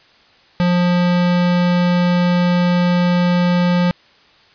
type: tone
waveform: square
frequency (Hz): 176.9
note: F3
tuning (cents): +23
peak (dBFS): -13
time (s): 0.6-3.91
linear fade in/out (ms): 0
effects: white hiss -50 dBFS RMS until 4.54 s + resampled to 11025 Hz